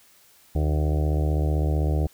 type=harmonic tone; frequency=75.7 Hz; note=D#2; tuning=47 cents flat; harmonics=1 / 2 / 4 / 5 / 6 / 7 / 8 / 9 / 10; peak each=-21 / -27 / -33 / -35 / -37 / -38 / -39 / -40 / -41 dBFS; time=0.55-2.07 s; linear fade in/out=5 ms; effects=white hiss -56 dBFS RMS until 2.13 s